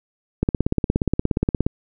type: click train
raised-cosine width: 3 ms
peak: -5 dBFS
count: 22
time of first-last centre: 0.43-1.665 s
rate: 17 Hz
effects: none